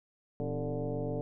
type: tone with frequency modulation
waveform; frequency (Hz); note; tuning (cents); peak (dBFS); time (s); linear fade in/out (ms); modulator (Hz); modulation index
sine; 164.81; E3; 0; -31; 0.4-1.21; 0; 141; 3.2
effects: none